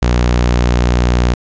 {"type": "tone", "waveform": "sawtooth", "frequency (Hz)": 60.4, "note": "B1", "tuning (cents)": -38, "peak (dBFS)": -6, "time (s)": [0.02, 1.34], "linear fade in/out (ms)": 5, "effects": ["resampled to 16000 Hz", "8-bit"]}